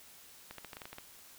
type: clicks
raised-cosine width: 0.3 ms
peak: -28 dBFS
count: 9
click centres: 0.51 / 0.583 / 0.647 / 0.732 / 0.769 / 0.818 / 0.855 / 0.93 / 0.984 s
effects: white hiss -56 dBFS RMS until 1.38 s